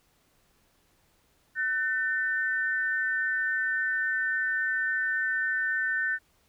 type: tone pair together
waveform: sine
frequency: 1513 / 1798.2 Hz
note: F#6 / A6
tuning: +38 / +37 cents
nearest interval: minor third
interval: 299 cents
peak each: -28 dBFS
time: 1.55-6.19 s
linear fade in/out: 50 ms
effects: pink hiss -67 dBFS RMS until 6.48 s